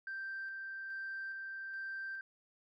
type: tone with tremolo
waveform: sine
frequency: 1568 Hz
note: G6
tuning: in tune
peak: -38 dBFS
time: 0.07-2.21 s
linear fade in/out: 2 ms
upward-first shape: square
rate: 1.2 Hz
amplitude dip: 25%
effects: tanh soft clip ceiling -36 dBFS